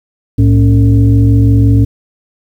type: tone with frequency modulation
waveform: sine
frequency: 108.4 Hz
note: A2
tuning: 25 cents flat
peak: -4 dBFS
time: 0.38-1.85 s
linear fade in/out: 10 ms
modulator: 171 Hz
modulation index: 0.85
effects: 7-bit